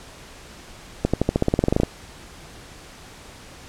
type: accelerating click train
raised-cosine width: 2 ms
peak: -4 dBFS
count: 15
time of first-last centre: 1.05-1.834 s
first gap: 86 ms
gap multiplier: 0.93
effects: pink hiss -43 dBFS RMS until 3.68 s + low-pass 9000 Hz 12 dB/octave